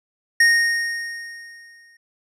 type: tone with exponential decay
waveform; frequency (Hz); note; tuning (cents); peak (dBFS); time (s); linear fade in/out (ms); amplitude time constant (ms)
square; 1856; A#6; -8; -11; 0.4-1.97; 5; 340
effects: low-pass 9000 Hz 12 dB/octave